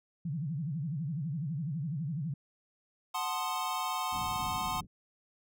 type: tone with vibrato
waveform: sine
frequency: 152.2 Hz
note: D#3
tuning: 38 cents flat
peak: -32 dBFS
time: 0.25-2.34 s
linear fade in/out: 5 ms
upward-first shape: sine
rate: 12 Hz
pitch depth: 240 cents each way
type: chord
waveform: square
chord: F# diminished seventh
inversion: none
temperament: equal with one note detuned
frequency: 740 / 880 / 1046.5 / 1240.2 Hz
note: F#5 / A5 / C6 / Eb6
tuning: 0 / 0 / 0 / -6 cents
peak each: -39 / -39 / -36 / -40 dBFS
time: 3.14-4.81 s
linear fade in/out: 10 ms
type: low-pass noise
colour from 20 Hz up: white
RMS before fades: -43 dBFS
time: 4.11-4.87 s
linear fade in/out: 50 ms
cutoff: 220 Hz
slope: 24 dB/octave
effects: none